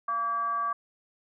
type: tone with frequency modulation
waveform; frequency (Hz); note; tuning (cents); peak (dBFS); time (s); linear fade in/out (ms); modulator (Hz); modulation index
sine; 1149; D6; -38; -26; 0.08-0.73; 5; 459; 0.38
effects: none